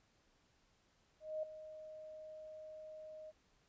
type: tone with ADSR envelope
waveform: sine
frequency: 622.3 Hz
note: D#5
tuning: in tune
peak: -36 dBFS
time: 1.2-3.32 s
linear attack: 230 ms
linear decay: 5 ms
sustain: -13 dB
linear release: 29 ms
effects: pink hiss -74 dBFS RMS until 3.68 s + resampled to 16000 Hz